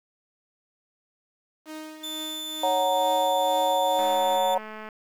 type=tone with tremolo; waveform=sawtooth; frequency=311.3 Hz; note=D#4; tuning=1 cent sharp; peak=-31 dBFS; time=1.65-4.39 s; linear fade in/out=50 ms; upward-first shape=triangle; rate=2.2 Hz; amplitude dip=60%
type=tone; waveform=40% pulse; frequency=3520 Hz; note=A7; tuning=in tune; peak=-31 dBFS; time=2.03-4.55 s; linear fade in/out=10 ms
type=chord; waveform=sine; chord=F# major; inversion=second; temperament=equal; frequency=554.4 / 740 / 932.3 Hz; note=C#5 / F#5 / A#5; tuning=0 / 0 / 0 cents; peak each=-25 dBFS; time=2.63-4.58 s; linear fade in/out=5 ms
type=click train; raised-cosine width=0.5 ms; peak=-25 dBFS; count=195; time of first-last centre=3.99-4.888 s; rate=216 Hz
effects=9-bit